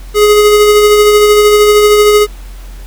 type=tone with tremolo; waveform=square; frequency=418.3 Hz; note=G#4; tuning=12 cents sharp; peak=-3 dBFS; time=0.14-2.27 s; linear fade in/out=50 ms; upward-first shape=sine; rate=13 Hz; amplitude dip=30%; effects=added 44 Hz sine -25 dBFS peak until 2.86 s + pink hiss -39 dBFS RMS until 2.86 s